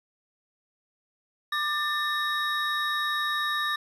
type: tone cluster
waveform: triangle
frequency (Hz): 1190 / 1782 / 3787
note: D6 / A6 / A#7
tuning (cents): +22 / +22 / +27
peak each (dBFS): -28 / -27 / -30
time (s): 1.52-3.76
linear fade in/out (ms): 5
effects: resampled to 32000 Hz + 9-bit